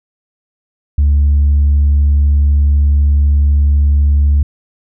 sine tone, 72 Hz, D2, 34 cents flat, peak -5 dBFS, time 0.98-4.43 s, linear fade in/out 5 ms, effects tanh soft clip ceiling -5 dBFS

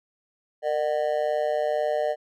triangle tone with amplitude modulation, 604 Hz, D5, 48 cents sharp, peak -16 dBFS, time 0.62-2.16 s, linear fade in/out 50 ms, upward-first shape sine, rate 142 Hz, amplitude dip 100%, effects none

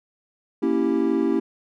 triangle chord, A# diminished seventh, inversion none, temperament equal, 233.1 / 277.2 / 329.6 / 392 Hz, A#3 / C#4 / E4 / G4, 0 / 0 / 0 / 0 cents, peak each -24 / -22 / -21 / -23 dBFS, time 0.62-1.4 s, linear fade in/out 10 ms, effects none

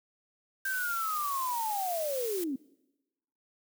sine linear sweep, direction down, 1585 to 250 Hz, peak -30 dBFS, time 0.65-2.56 s, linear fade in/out 5 ms
blue noise, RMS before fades -39 dBFS, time 0.65-2.44 s, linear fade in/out 2 ms
effects noise-tail reverb RT60 1.0 s tail -23 dB re dry

